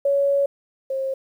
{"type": "tone pair in turn", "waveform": "sine", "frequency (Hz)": [560, 534.7], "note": ["C#5", "C5"], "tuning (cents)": [18, 37], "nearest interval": "minor second", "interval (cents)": 81, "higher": "first", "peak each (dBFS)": [-16, -22], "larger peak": "first", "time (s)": [[0.05, 0.46], [0.9, 1.14]], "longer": "first", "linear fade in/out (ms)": 5, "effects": ["9-bit"]}